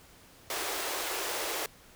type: high-pass noise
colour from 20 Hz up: pink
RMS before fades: -34 dBFS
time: 0.5-1.66 s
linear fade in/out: 2 ms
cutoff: 340 Hz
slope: 48 dB/octave
effects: pink hiss -56 dBFS RMS until 1.95 s